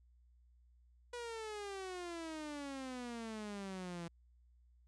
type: exponential sweep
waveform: sawtooth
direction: down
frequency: 489.6 to 167 Hz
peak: -39 dBFS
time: 1.13-4.08 s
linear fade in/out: 5 ms
effects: added 60 Hz sine -64 dBFS peak until 4.87 s + resampled to 22050 Hz